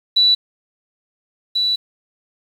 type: tone pair in turn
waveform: sine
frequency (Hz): 3951 / 3951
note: B7 / B7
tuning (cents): 0 / 0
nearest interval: unison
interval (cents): 0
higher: neither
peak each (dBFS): -10 / -15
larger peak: first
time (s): 0.16-0.35 / 1.55-1.76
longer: second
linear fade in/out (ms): 10
effects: 7-bit